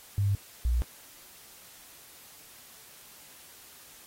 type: tone pair in turn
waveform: sine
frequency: 100 / 59.7 Hz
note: G2 / A#1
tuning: +35 / +42 cents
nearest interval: major sixth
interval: 893 cents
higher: first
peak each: -23 dBFS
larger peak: neither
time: 0.18-0.35 / 0.65-0.82 s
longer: neither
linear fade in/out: 0 ms
effects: white hiss -52 dBFS RMS until 4.06 s + AAC 48 kbps